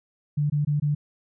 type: tone bursts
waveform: sine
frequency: 147.1 Hz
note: D3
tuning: 3 cents sharp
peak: -20 dBFS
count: 4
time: 0.37-0.95 s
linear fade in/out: 10 ms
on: 130 ms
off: 20 ms
effects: none